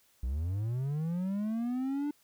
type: linear sweep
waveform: triangle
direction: up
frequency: 57.3 to 296.9 Hz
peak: -28 dBFS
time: 0.23-2.11 s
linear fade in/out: 5 ms
effects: white hiss -67 dBFS RMS until 2.23 s